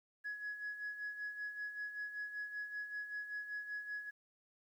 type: tone with tremolo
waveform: sine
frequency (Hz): 1681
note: G#6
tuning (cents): +20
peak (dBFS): -37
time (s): 0.24-4.11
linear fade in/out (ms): 20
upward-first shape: sine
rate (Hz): 5.2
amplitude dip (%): 65
effects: tanh soft clip ceiling -36 dBFS + 12-bit